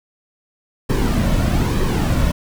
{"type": "noise with flanger", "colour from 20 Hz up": "brown", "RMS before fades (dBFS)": -17, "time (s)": [0.89, 2.32], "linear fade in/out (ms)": 10, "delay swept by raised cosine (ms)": [1.4, 2.5], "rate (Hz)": 1.1, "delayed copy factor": -0.55, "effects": []}